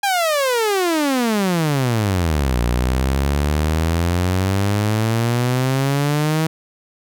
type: exponential two-way sweep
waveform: sawtooth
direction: down then up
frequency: 820 to 58.7 to 161 Hz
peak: -12 dBFS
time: 0.03-6.47 s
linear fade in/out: 5 ms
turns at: 2.6 s
effects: none